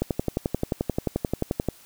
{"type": "click train", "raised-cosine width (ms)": 2, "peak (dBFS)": -10, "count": 20, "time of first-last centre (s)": [0.02, 1.687], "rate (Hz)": 11.4, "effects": ["white hiss -52 dBFS RMS until 1.85 s"]}